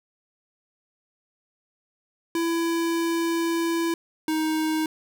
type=tone pair in turn; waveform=square; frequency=333.9 / 313.9 Hz; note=E4 / D#4; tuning=+22 / +15 cents; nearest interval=minor second; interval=107 cents; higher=first; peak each=-23 dBFS; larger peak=neither; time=2.35-3.94 / 4.28-4.86 s; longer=first; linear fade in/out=2 ms; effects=none